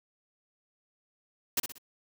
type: noise with echo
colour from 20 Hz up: white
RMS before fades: -27 dBFS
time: 1.57-1.6 s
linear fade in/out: 5 ms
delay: 61 ms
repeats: 3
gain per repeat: -8 dB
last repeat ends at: 1.783 s
effects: none